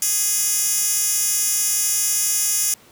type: tone with high-pass filter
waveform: 10% pulse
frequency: 415.8 Hz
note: G#4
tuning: 2 cents sharp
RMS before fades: -20 dBFS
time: 0.02-2.74 s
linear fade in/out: 2 ms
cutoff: 7700 Hz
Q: 1.4
effects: pink hiss -50 dBFS RMS until 2.91 s + high-pass 80 Hz 12 dB/octave